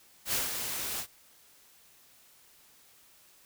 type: noise with ADSR envelope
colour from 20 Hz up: white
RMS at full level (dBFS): -29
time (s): 0.25-1.07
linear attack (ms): 80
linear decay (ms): 160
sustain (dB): -6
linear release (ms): 73
effects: white hiss -60 dBFS RMS until 3.45 s